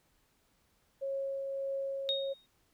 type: tone with tremolo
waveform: sine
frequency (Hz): 546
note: C#5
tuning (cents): -26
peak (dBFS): -32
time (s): 1.01-2.34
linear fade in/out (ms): 20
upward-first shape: triangle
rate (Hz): 1.7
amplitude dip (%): 30
type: tone with exponential decay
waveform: sine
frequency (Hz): 3729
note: A#7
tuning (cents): 0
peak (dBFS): -27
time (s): 2.09-2.46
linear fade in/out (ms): 0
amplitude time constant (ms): 79
effects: pink hiss -72 dBFS RMS until 2.73 s